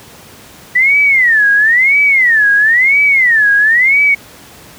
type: tone with vibrato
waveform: sine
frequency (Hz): 1939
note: B6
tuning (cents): -32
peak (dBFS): -6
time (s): 0.75-4.15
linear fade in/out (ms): 10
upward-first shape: sine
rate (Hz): 0.99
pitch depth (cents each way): 290
effects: pink hiss -37 dBFS RMS until 4.78 s + high-pass 80 Hz 12 dB/octave